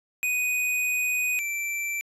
square tone pair in turn, 2489 / 2340 Hz, D#7 / D7, 0 / -7 cents, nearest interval minor second, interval 107 cents, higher first, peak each -24 / -28 dBFS, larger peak first, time 0.23-1.39 / 1.39-2.01 s, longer first, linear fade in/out 0 ms, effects resampled to 32000 Hz

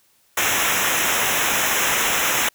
pink noise with comb filter, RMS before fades -20 dBFS, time 0.37-2.49 s, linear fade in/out 5 ms, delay 0.22 ms, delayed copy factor -0.95, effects white hiss -60 dBFS RMS until 2.54 s

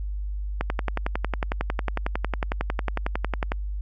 click train, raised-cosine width 0.5 ms, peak -10 dBFS, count 33, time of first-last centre 0.61-3.519 s, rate 11 Hz, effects added 50 Hz sine -27 dBFS peak until 3.81 s

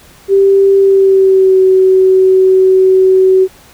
sine tone with pitch glide, 392 to 376.9 Hz, G4 to F#4, 0 to +32 cents, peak -4 dBFS, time 0.28-3.48 s, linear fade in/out 50 ms, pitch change -68 cents, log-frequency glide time 0.78-1.6 s, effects pink hiss -41 dBFS RMS until 3.73 s

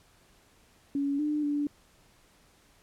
sine tone with pitch steps, 281.2 / 299.5 / 290.9 Hz, C#4 / D4 / D4, +25 / +34 / -16 cents, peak -26 dBFS, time 0.95-1.67 s, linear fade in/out 2 ms, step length 240 ms, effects pink hiss -62 dBFS RMS until 2.82 s + low-pass 12000 Hz 12 dB/octave

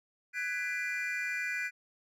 triangle chord, G# half-diminished seventh, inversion third, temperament just, 1495.1 / 1661.2 / 1993.5 / 2392 Hz, F#6 / G#6 / B6 / D7, +18 / 0 / +16 / +31 cents, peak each -36 / -38 / -35 / -35 dBFS, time 0.33-1.71 s, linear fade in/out 50 ms, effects tanh soft clip ceiling -21 dBFS

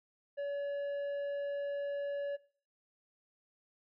sine tone with tanh clipping, 568 Hz, C#5, 42 cents sharp, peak -36 dBFS, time 0.37-2.37 s, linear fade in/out 20 ms, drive 7 dB, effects noise-tail reverb RT60 0.5 s tail -21 dB re dry

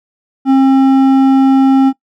sine tone with hard clipping, 268 Hz, C4, 42 cents sharp, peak -7 dBFS, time 0.45-1.93 s, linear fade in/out 50 ms, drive 8 dB, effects noise-tail reverb RT60 0.1 s tail -20 dB re dry

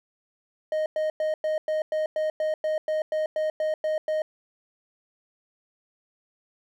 triangle tone bursts, 621 Hz, D#5, 3 cents flat, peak -21 dBFS, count 15, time 0.72-4.22 s, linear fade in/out 2 ms, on 140 ms, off 100 ms, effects none

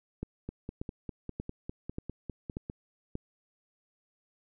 two click trains, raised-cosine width 3 ms, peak -24 / -22 dBFS, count 12 / 6, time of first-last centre 0.49-2.699 / 0.23-3.154 s, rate 4.98 / 1.71 Hz, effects none

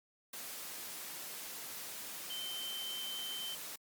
sine tone in noise, 3094 Hz, G7, 23 cents flat, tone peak -40 dBFS, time 2.3-3.55 s, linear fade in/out 5 ms, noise white, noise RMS -45 dBFS, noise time 0.33-3.76 s, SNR +2 dB, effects high-pass 150 Hz 12 dB/octave + Opus 48 kbps

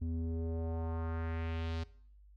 square tone with low-pass filter sweep, 82 Hz, E2, 9 cents flat, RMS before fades -37 dBFS, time 0.01-1.84 s, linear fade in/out 10 ms, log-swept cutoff 210 to 4600 Hz, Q 1.8, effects noise-tail reverb RT60 0.6 s tail -20 dB re dry + added 50 Hz sine -56 dBFS peak until 2.36 s

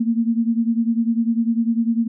sine beating tone pair, 227.5 / 237.5 Hz, A#3 / A#3, -42 / +33 cents, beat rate 10 Hz, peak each -18 / -21 dBFS, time 0-2.08 s, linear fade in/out 10 ms, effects none

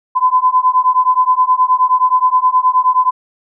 sine beating tone pair, 1010 / 1019.5 Hz, B5 / C6, +39 / -45 cents, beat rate 9.5 Hz, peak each -12 dBFS, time 0.15-3.11 s, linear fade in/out 20 ms, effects none

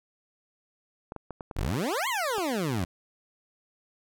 clicks, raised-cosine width 1 ms, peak -23 dBFS, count 7, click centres 1.121 / 1.163 / 1.307 / 1.408 / 1.512 / 1.741 / 2.382 s
20% pulse exponential two-way sweep, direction up then down, 33.8 to 1108.7 to 81.5 Hz, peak -22 dBFS, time 1.56-2.85 s, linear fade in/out 10 ms, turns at 2.08 s
effects none

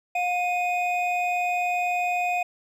triangle tone pair together, 713.8 / 2490 Hz, F5 / D#7, +38 / +1 cents, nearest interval octave + minor seventh, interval 2163 cents, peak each -22 / -26 dBFS, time 0.15-2.43 s, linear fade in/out 5 ms, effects none

